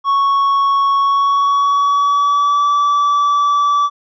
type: tone with pitch glide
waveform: triangle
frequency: 1108.7 to 1155.8 Hz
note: C#6 to D6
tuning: 0 to -28 cents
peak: -9 dBFS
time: 0.04-3.9 s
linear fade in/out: 50 ms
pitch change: +72 cents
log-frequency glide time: 0.99-2.66 s
effects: resampled to 16000 Hz